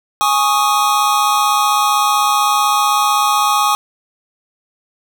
square chord, Ab suspended fourth, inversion none, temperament equal, 830.6 / 1108.7 / 1244.5 Hz, Ab5 / Db6 / Eb6, 0 / 0 / 0 cents, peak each -17 dBFS, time 0.21-3.75 s, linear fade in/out 0 ms, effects none

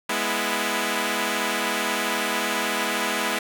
5% pulse chord, E major, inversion first, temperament equal with one note detuned, 207.7 / 246.1 / 329.6 Hz, G#3 / B3 / E4, 0 / -6 / 0 cents, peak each -16 dBFS, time 0.09-3.39 s, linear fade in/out 5 ms, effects none

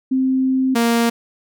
sine / sawtooth tone pair in turn, 261.8 / 233.2 Hz, C4 / A#3, +1 / +1 cents, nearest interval major second, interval 200 cents, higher first, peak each -14 / -10 dBFS, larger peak second, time 0.11-0.75 / 0.75-1.1 s, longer first, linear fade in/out 10 ms, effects none

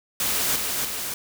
white noise with echo, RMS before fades -24 dBFS, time 0.2-0.56 s, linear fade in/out 2 ms, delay 290 ms, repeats 2, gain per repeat -3 dB, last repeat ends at 1.14 s, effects none

